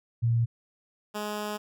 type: tone pair in turn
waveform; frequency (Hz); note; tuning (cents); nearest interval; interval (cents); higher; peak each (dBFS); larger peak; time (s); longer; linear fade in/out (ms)
sine / 10% pulse; 116.54 / 209.6; A#2 / G#3; 0 / +16; minor seventh; 1016; second; -21 / -23; first; 0.22-0.46 / 1.14-1.58; second; 20
effects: none